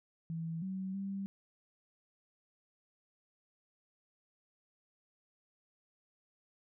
sine tone with pitch steps, 164 / 189.5 / 196 Hz, E3 / F#3 / G3, -9 / +42 / 0 cents, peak -36 dBFS, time 0.3-1.26 s, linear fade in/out 0 ms, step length 320 ms, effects none

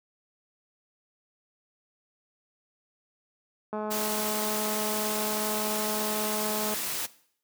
click train, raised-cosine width 1 ms, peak -20 dBFS, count 642, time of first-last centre 3.73-6.739 s, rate 213 Hz
white noise, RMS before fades -32 dBFS, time 3.9-7.07 s, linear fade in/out 20 ms
effects noise-tail reverb RT60 0.6 s tail -18 dB re dry + high-pass 150 Hz 12 dB/octave

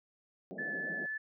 pink band-pass noise, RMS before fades -45 dBFS, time 0.51-1.06 s, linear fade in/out 0 ms, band 160 to 740 Hz, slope 96 dB/octave
sine tone with vibrato, 1735 Hz, A6, 25 cents flat, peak -35 dBFS, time 0.58-1.18 s, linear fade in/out 10 ms, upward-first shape triangle, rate 4 Hz, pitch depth 8 cents each way
effects none

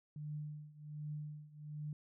sine tone with tremolo, 150 Hz, D3, 37 cents sharp, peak -39 dBFS, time 0.16-1.93 s, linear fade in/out 2 ms, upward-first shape triangle, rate 1.3 Hz, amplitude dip 90%, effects none

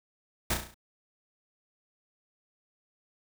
pink noise with echo, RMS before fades -27 dBFS, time 0.5-0.54 s, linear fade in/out 5 ms, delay 34 ms, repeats 6, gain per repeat -5 dB, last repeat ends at 0.744 s, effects none

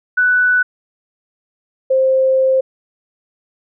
sine tone pair in turn, 1488 / 526.1 Hz, F#6 / C5, +9 / +9 cents, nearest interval octave + tritone, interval 1800 cents, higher first, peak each -10 dBFS, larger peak neither, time 0.17-0.63 / 1.9-2.61 s, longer second, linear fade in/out 10 ms, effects none

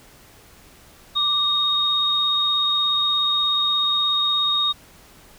sine tone pair together, 1174.7 / 3729 Hz, D6 / A#7, 0 / 0 cents, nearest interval octave + minor sixth, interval 2000 cents, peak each -26 / -18 dBFS, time 1.15-4.73 s, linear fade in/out 20 ms, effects pink hiss -49 dBFS RMS until 5.38 s

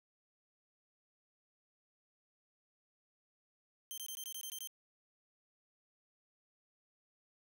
10% pulse tone bursts, 3136 Hz, G7, in tune, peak -34 dBFS, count 9, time 3.91-4.673 s, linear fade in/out 0 ms, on 67 ms, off 20 ms, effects 12-bit

